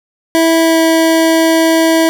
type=tone with pitch glide; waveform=25% pulse; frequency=327.6 to 325.5 Hz; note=E4 to E4; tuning=-11 to -22 cents; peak=-4 dBFS; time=0.35-2.09 s; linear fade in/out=0 ms; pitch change=-11 cents; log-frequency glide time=0.63-0.79 s; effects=none